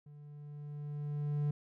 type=tone with level ramp; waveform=triangle; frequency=146.83 Hz; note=D3; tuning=in tune; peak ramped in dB=-49 to -27 dBFS; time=0.06-1.51 s; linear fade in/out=5 ms; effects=none